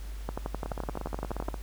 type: two click trains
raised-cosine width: 1 ms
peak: -18 / -21 dBFS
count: 15 / 16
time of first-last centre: 0.29-1.487 / 0.66-1.542 s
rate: 11.7 / 17 Hz
effects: added 50 Hz sine -36 dBFS peak until 1.62 s + pink hiss -52 dBFS RMS until 1.62 s